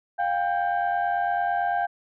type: tone cluster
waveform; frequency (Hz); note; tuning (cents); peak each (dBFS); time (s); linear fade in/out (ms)
sine; 706 / 795 / 1576; F5 / G5 / G6; +19 / +24 / +9; -24 / -25 / -30; 0.18-1.87; 20
effects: tanh soft clip ceiling -15 dBFS